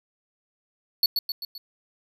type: tone with echo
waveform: square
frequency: 4435 Hz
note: C#8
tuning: in tune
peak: -17 dBFS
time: 1.03-1.06 s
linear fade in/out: 2 ms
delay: 130 ms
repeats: 4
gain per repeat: -5 dB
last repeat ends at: 1.58 s
effects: none